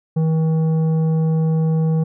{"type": "tone with tanh clipping", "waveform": "sine", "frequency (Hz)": 160, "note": "D#3", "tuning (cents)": 49, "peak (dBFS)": -16, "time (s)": [0.16, 2.04], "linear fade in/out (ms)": 10, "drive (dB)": 9, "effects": []}